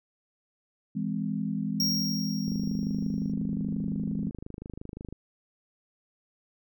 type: chord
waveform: sine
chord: E augmented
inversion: none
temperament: just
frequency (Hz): 164.81 / 206 / 257.5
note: E3 / G#3 / B#3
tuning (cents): 0 / -14 / -28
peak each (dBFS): -33 / -30 / -34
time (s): 0.95-4.3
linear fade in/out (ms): 10
type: tone with exponential decay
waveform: square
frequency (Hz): 5588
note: F8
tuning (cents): 0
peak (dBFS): -24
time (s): 1.8-3.32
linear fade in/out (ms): 2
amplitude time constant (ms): 330
type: click train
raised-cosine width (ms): 3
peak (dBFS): -26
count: 69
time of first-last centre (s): 2.48-5.126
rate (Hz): 25.7
effects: none